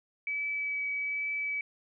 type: tone with vibrato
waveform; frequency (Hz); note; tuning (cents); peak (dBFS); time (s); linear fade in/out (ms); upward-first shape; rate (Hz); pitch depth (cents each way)
sine; 2289; D7; -45; -30; 0.27-1.61; 2; triangle; 1.2; 11
effects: none